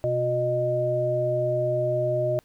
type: tone cluster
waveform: sine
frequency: 126.1 / 361 / 615 Hz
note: B2 / F#4 / D#5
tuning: +36 / -43 / -20 cents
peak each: -28 / -30 / -23 dBFS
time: 0.04-2.39 s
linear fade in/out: 0 ms
effects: pink hiss -62 dBFS RMS until 2.44 s